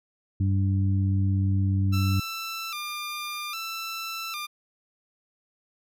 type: harmonic tone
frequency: 97 Hz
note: G2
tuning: 18 cents flat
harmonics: 1 / 2 / 3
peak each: -21 / -30 / -34 dBFS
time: 0.4-2.2 s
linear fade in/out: 5 ms
type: tone with vibrato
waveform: 15% pulse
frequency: 1264 Hz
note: D#6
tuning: 27 cents sharp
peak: -25 dBFS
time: 1.92-4.47 s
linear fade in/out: 20 ms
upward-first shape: square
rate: 0.62 Hz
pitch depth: 91 cents each way
effects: none